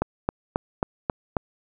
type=click train; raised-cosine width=1 ms; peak=-8 dBFS; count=6; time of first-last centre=0.02-1.368 s; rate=3.71 Hz; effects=none